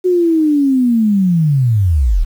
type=linear sweep; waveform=sine; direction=down; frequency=370 to 32.7 Hz; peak=-9 dBFS; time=0.04-2.25 s; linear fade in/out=20 ms; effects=7-bit